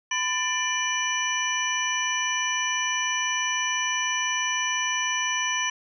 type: tone cluster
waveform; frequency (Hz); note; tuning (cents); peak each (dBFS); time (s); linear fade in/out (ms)
sine; 1011 / 1775 / 2366 / 2974 / 5900; B5 / A6 / D7 / F#7 / F#8; +40 / +15 / +12 / +8 / -6; -30; 0.11-5.7; 5
effects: none